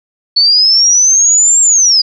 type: linear two-way sweep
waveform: sine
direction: up then down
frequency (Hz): 4409 to 7500 to 4817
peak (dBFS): -5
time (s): 0.36-2.02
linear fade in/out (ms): 10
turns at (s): 1.61
effects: none